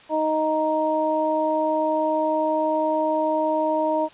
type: harmonic tone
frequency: 311.6 Hz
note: D#4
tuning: 3 cents sharp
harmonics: 1 / 2 / 3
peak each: -26 / -22 / -24 dBFS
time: 0.09-4.09 s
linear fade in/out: 50 ms
effects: white hiss -49 dBFS RMS until 4.13 s + resampled to 8000 Hz